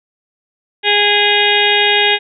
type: harmonic tone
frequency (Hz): 412.2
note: G#4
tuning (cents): -13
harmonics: 1 / 2 / 4 / 5 / 6 / 7 / 8 / 9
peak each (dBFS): -18 / -18 / -18 / -18 / -18 / -18 / -18 / -18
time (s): 0.83-2.19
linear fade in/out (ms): 50
effects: none